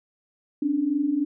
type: tone pair together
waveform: sine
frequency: 270.5 / 293.7 Hz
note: C#4 / D4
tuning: -42 / 0 cents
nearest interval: minor second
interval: 142 cents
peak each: -27 / -22 dBFS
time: 0.62-1.25 s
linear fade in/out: 5 ms
effects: none